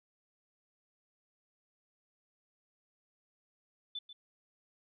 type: tone with echo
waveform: sine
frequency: 3514 Hz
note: A7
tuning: 3 cents flat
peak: -37 dBFS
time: 3.95-3.99 s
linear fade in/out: 5 ms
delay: 140 ms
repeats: 1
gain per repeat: -11 dB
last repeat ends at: 4.13 s
effects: none